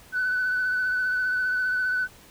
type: tone with vibrato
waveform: sine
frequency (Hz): 1500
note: F#6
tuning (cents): +23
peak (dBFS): -21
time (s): 0.12-2.08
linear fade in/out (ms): 50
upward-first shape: sine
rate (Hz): 15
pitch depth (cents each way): 22
effects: tanh soft clip ceiling -19 dBFS + pink hiss -51 dBFS RMS until 2.3 s